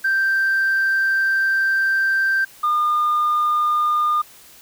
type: tone pair in turn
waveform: sine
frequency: 1568 / 1212.7 Hz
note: G6 / D#6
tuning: 0 / -45 cents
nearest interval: major third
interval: 445 cents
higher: first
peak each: -14 dBFS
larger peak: neither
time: 0.04-2.45 / 2.63-4.22 s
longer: first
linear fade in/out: 10 ms
effects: tanh soft clip ceiling -13 dBFS + white hiss -46 dBFS RMS until 4.61 s